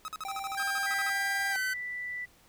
45% pulse tone bursts, 1276 Hz, D#6, 43 cents sharp, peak -35 dBFS, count 14, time 0.05-1.095 s, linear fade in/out 0 ms, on 31 ms, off 47 ms
square tone with tremolo, 784 Hz, G5, in tune, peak -35 dBFS, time 0.25-1.56 s, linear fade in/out 0 ms, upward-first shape square, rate 20 Hz, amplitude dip 30%
45% pulse tone with pitch glide, 1600 to 1525.1 Hz, G6 to G6, +35 to -48 cents, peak -30 dBFS, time 0.57-1.74 s, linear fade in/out 10 ms, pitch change -83 cents, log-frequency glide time 1.51-1.56 s
sine tone, 1975.5 Hz, B6, in tune, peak -34 dBFS, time 0.86-2.26 s, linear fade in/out 20 ms
effects pink hiss -61 dBFS RMS until 2.48 s

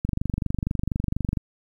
click train, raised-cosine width 5 ms, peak -12 dBFS, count 33, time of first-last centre 0.05-1.372 s, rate 24.2 Hz, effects 9-bit

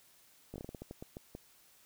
slowing click train, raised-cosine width 2 ms, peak -30 dBFS, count 12, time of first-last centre 0.54-1.351 s, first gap 18 ms, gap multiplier 1.26, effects white hiss -64 dBFS RMS until 1.85 s

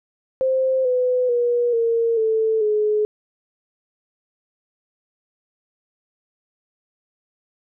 sine tone with pitch steps, 523.3 / 501.7 / 481 / 461.1 / 442.1 / 423.8 Hz, C5 / B4 / B4 / A#4 / A4 / G#4, 0 / +27 / -46 / -19 / +8 / +35 cents, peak -16 dBFS, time 0.41-3.05 s, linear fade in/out 0 ms, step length 440 ms, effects none

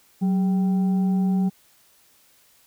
sine tone with frequency modulation, 187.6 Hz, F#3, 24 cents sharp, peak -18 dBFS, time 0.21-1.5 s, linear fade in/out 20 ms, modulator 594 Hz, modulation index 0.23, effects white hiss -58 dBFS RMS until 2.66 s

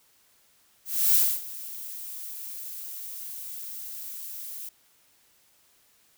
violet noise with ADSR envelope, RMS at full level -19 dBFS, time 0.85-4.69 s, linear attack 300 ms, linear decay 250 ms, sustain -19 dB, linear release 4 ms, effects white hiss -63 dBFS RMS until 6.17 s

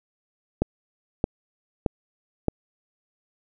click train, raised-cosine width 2 ms, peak -7 dBFS, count 4, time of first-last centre 0.62-2.483 s, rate 1.61 Hz, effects none

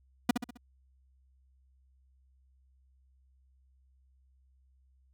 45% pulse tone with echo, 242.5 Hz, B3, 31 cents flat, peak -20 dBFS, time 0.29-0.31 s, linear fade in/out 5 ms, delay 66 ms, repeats 4, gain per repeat -7 dB, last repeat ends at 0.574 s, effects added 65 Hz sine -63 dBFS peak until 5.13 s

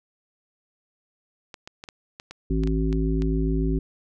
clicks, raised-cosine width 0.2 ms, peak -21 dBFS, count 10, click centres 1.542 / 1.675 / 1.839 / 1.888 / 2.199 / 2.31 / 2.636 / 2.674 / 2.928 / 3.221 s
harmonic tone, 53.6 Hz, A1, 45 cents flat, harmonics 1 / 3 / 5 / 7, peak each -23 / -27 / -27 / -30 dBFS, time 2.5-3.79 s, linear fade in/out 5 ms
effects none

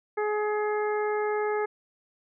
harmonic tone, 421.5 Hz, G#4, 26 cents sharp, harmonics 1 / 2 / 3 / 4 / 5, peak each -26 / -32 / -36 / -38 / -40 dBFS, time 0.17-1.66 s, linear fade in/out 10 ms, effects none

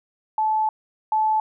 sine tone pair in turn, 868 / 868 Hz, A5 / A5, -24 / -24 cents, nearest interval unison, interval 0 cents, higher neither, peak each -18 / -17 dBFS, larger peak second, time 0.38-0.69 / 1.12-1.4 s, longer first, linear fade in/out 2 ms, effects none

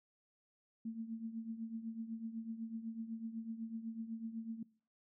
sine tone with tremolo, 225.8 Hz, A3, 45 cents sharp, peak -37 dBFS, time 0.85-4.63 s, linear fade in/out 5 ms, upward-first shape triangle, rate 8 Hz, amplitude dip 75%, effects noise-tail reverb RT60 0.5 s tail -23 dB re dry

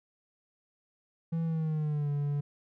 triangle tone with pitch glide, 164.81 to 144.31 Hz, E3 to D3, 0 to -30 cents, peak -26 dBFS, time 1.32-2.41 s, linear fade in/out 10 ms, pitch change -230 cents, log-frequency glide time 1.44-2.1 s, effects none

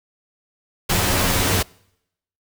pink noise with comb filter, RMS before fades -19 dBFS, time 0.89-1.63 s, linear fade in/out 10 ms, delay 11 ms, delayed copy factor +0.7, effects noise-tail reverb RT60 0.8 s tail -26 dB re dry

